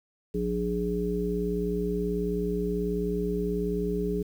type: harmonic tone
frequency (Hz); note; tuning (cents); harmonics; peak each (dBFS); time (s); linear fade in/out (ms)
59.3; A#1; +30; 1 / 3 / 5 / 7; -34 / -30 / -35 / -29; 0.34-4.23; 10
effects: 9-bit